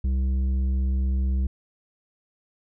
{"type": "tone with tanh clipping", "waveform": "sine", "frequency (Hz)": 65.41, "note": "C2", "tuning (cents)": 0, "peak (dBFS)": -22, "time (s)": [0.04, 1.47], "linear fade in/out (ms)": 5, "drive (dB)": 8, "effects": []}